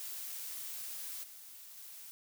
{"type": "noise with level steps", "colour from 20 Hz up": "blue", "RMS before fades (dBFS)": [-43, -52, -50], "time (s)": [0, 2.11], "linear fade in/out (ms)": 0, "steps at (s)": [1.23, 1.77], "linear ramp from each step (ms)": 10, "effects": []}